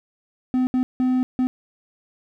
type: tone bursts at uneven times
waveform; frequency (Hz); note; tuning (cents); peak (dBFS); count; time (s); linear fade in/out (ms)
triangle; 254.8; C4; -46; -15; 4; 0.54-0.67 / 0.74-0.83 / 1-1.23 / 1.39-1.47; 0
effects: none